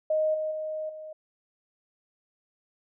sine tone with level steps, 622.3 Hz, D#5, in tune, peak -22 / -27 / -30 / -38 dBFS, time 0.1-1.13 s, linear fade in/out 5 ms, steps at 0.34 / 0.51 / 0.89 s, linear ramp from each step 5 ms, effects none

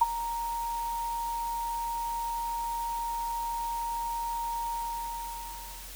sine tone with ADSR envelope, 932.3 Hz, A#5, in tune, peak -15 dBFS, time 0.01-5.9 s, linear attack 8 ms, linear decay 27 ms, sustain -15 dB, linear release 1200 ms, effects added 42 Hz sine -45 dBFS peak until 5.95 s + white hiss -45 dBFS RMS until 5.95 s

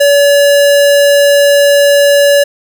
square tone, 570 Hz, C#5, 48 cents sharp, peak -5 dBFS, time 0-2.44 s, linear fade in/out 10 ms, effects none

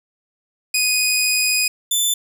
15% pulse tone pair in turn, 2489 / 3520 Hz, D#7 / A7, 0 / 0 cents, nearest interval tritone, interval 600 cents, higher second, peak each -9 dBFS, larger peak neither, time 0.74-1.68 / 1.91-2.14 s, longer first, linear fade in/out 5 ms, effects none

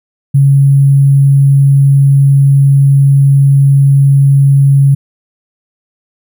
sine tone with sample-and-hold, 138.59 Hz, C#3, in tune, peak -3 dBFS, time 0.34-4.95 s, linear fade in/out 10 ms, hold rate 11025 Hz, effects none

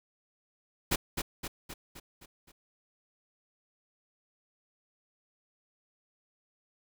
pink noise with echo, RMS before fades -27 dBFS, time 0.91-0.96 s, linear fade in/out 10 ms, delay 260 ms, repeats 6, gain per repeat -5 dB, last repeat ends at 2.52 s, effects none

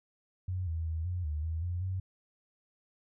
sine tone with pitch steps, 91.8 / 81.6 / 80.6 / 89.7 / 75.6 / 80.9 / 88.1 / 93.6 Hz, F#2 / E2 / E2 / F2 / D#2 / E2 / F2 / F#2, -13 / -17 / -38 / +47 / -49 / -32 / +16 / +20 cents, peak -31 dBFS, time 0.48-2 s, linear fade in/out 5 ms, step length 190 ms, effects none

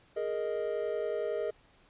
triangle chord, Ab suspended second, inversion none, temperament equal, 415.3 / 466.2 / 622.3 Hz, Ab4 / Bb4 / Eb5, 0 / 0 / 0 cents, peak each -33 dBFS, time 0.16-1.51 s, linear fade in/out 10 ms, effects pink hiss -63 dBFS RMS until 1.89 s + resampled to 8000 Hz

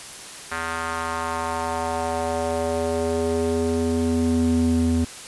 square tone with band-pass filter sweep, 82.4 Hz, E2, in tune, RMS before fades -23 dBFS, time 0.51-5.05 s, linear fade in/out 10 ms, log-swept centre 1500 to 200 Hz, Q 2.2, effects white hiss -38 dBFS RMS until 5.27 s + resampled to 24000 Hz

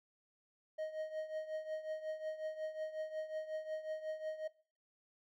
triangle tone with tremolo, 625 Hz, D#5, 8 cents sharp, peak -34 dBFS, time 0.78-4.48 s, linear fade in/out 10 ms, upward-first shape triangle, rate 5.5 Hz, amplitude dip 80%, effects noise-tail reverb RT60 0.4 s tail -20 dB re dry

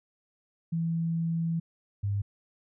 sine tone pair in turn, 165.6 / 100.8 Hz, E3 / G2, +8 / +49 cents, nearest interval major sixth, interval 859 cents, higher first, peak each -26 dBFS, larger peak neither, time 0.72-1.6 / 2.03-2.22 s, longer first, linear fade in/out 10 ms, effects none

